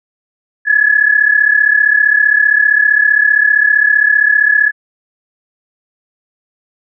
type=tone pair together; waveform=sine; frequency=1681.7 / 1717 Hz; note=G#6 / A6; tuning=+21 / -43 cents; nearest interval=unison; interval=36 cents; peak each=-10 dBFS; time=0.65-4.72 s; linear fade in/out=50 ms; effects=none